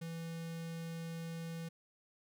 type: tone with notch filter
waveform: square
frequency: 165.5 Hz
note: E3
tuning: 7 cents sharp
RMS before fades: -43 dBFS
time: 0.01-1.69 s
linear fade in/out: 10 ms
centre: 960 Hz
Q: 1.7
effects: none